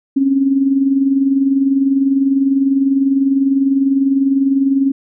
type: tone with tremolo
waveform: sine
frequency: 272.6 Hz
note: C#4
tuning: 29 cents flat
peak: -8 dBFS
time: 0.16-4.92 s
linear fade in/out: 10 ms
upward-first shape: sine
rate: 20 Hz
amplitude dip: 55%
effects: none